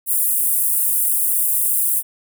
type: high-pass noise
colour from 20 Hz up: pink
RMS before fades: -18 dBFS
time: 0.06-2.03 s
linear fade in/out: 50 ms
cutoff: 9100 Hz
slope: 48 dB/octave
effects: none